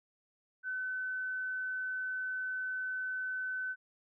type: tone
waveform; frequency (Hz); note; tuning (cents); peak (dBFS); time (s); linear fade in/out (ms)
sine; 1515; F#6; +40; -34; 0.63-3.76; 50
effects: none